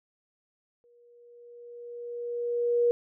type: tone with exponential growth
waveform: sine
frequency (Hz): 477.8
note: A#4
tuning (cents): +43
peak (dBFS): -19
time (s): 0.84-2.91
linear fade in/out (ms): 0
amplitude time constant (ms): 450
effects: none